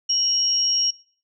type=tone pair together; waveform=sine; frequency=2960 / 5588 Hz; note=F#7 / F8; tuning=0 / 0 cents; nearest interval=major seventh; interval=1100 cents; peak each=-29 / -18 dBFS; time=0.09-0.91 s; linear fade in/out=10 ms; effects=noise-tail reverb RT60 0.5 s tail -24 dB re dry